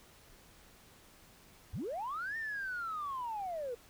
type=linear two-way sweep; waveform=sine; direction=up then down; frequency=51.91 to 1837 to 459.3 Hz; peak=-35 dBFS; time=1.73-3.75 s; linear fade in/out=10 ms; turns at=2.37 s; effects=tanh soft clip ceiling -32 dBFS + pink hiss -60 dBFS RMS until 3.89 s